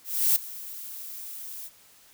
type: noise with ADSR envelope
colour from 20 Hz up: violet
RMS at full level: -20 dBFS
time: 0.04-1.7 s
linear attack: 320 ms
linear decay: 4 ms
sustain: -19 dB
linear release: 42 ms
effects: white hiss -56 dBFS RMS until 2.13 s